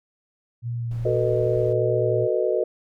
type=tone with vibrato; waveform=sine; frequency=117.7 Hz; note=A#2; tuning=17 cents sharp; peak=-25 dBFS; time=0.62-2.28 s; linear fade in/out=50 ms; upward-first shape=sine; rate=2.5 Hz; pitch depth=17 cents each way
type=noise; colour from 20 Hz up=brown; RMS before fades=-40 dBFS; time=0.91-1.73 s; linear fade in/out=2 ms
type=chord; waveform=sine; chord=B dominant seventh; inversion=second; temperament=just; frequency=370.4 / 444.5 / 493.9 / 617.4 Hz; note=F#4 / A4 / B4 / D#5; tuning=+2 / +18 / 0 / -14 cents; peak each=-25 dBFS; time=1.05-2.64 s; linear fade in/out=5 ms
effects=none